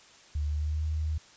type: tone with pitch glide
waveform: sine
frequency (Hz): 74.2 to 77.71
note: D2 to D#2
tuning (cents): +18 to -2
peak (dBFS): -27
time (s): 0.35-1.18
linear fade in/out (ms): 5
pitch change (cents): +80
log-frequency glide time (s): 0.48-0.84
effects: white hiss -55 dBFS RMS until 1.36 s + resampled to 16000 Hz